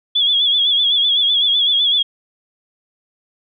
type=tone with vibrato; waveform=sine; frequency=3381 Hz; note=G#7; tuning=30 cents sharp; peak=-12 dBFS; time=0.15-2.03 s; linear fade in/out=10 ms; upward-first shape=sine; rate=7.9 Hz; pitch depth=66 cents each way; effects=none